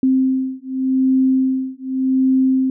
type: beating tone pair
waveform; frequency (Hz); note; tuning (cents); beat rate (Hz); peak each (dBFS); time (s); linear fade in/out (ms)
sine; 261.6 / 262.46; C4 / C4; 0 / +6; 0.86; -17; 0.03-2.7; 2
effects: none